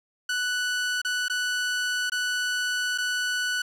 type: tone with dropouts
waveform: sawtooth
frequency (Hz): 1484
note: F#6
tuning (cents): +5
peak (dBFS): -21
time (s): 0.29-3.62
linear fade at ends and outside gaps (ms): 5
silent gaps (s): 1.017-1.048 / 1.283-1.298 / 2.098-2.119 / 2.978-2.983
effects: low-pass 9000 Hz 12 dB/octave + 9-bit